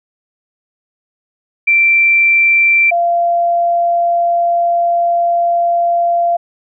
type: tone pair in turn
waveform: sine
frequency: 2349 / 688.9 Hz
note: D7 / F5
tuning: 0 / -24 cents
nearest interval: octave + major sixth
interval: 2124 cents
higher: first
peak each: -7 / -10 dBFS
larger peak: first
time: 1.67-2.91 / 2.91-6.37 s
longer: second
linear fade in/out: 10 ms
effects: none